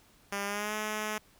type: tone with pitch glide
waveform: 5% pulse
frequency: 200.6 to 213.8 Hz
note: G3 to A3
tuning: +40 to -49 cents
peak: -21 dBFS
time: 0.32-1.18 s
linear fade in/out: 2 ms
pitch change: +111 cents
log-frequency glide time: 0.45-0.74 s
effects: pink hiss -62 dBFS RMS until 1.39 s